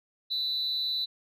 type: tone with amplitude modulation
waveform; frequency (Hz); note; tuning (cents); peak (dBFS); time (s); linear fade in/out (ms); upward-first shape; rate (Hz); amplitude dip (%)
sine; 3973; B7; +10; -23; 0.3-1.06; 20; sine; 259; 70
effects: tanh soft clip ceiling -22 dBFS